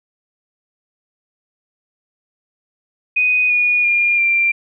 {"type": "tone with pitch steps", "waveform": "sine", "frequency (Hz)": [2492, 2451, 2410, 2370], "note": ["D#7", "D#7", "D7", "D7"], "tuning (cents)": [2, -27, 44, 15], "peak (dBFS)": -12, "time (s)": [3.16, 4.52], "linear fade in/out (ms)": 10, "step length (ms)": 340, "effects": []}